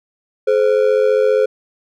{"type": "ring-modulated tone", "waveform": "triangle", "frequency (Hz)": 473.8, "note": "A#4", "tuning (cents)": 28, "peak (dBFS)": -6, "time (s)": [0.47, 1.46], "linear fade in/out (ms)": 10, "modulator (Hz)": 47.5, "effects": []}